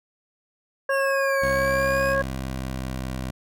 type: harmonic tone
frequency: 546 Hz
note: C#5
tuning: 26 cents flat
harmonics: 1 / 2 / 3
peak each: -22 / -28 / -25 dBFS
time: 0.89-2.22 s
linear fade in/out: 5 ms
type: linear two-way sweep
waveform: sawtooth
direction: down then up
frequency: 2794 to 2217 to 2538 Hz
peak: -30 dBFS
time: 0.89-2.16 s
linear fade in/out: 50 ms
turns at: 1.46 s
type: tone with pitch glide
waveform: 15% pulse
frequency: 66 to 64.42 Hz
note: C2 to C2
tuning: +16 to -26 cents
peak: -22 dBFS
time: 1.42-3.31 s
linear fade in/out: 10 ms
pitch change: -42 cents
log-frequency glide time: 2.14-3.07 s
effects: none